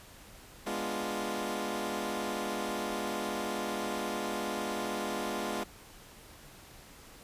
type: chord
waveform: 15% pulse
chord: G# diminished seventh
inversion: none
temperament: equal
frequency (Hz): 207.7 / 246.9 / 293.7 / 349.2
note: G#3 / B3 / D4 / F4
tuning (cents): 0 / 0 / 0 / 0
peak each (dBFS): -31 / -33 / -35 / -31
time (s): 0.66-5.64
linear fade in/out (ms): 10
effects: pink hiss -53 dBFS RMS until 7.23 s + resampled to 32000 Hz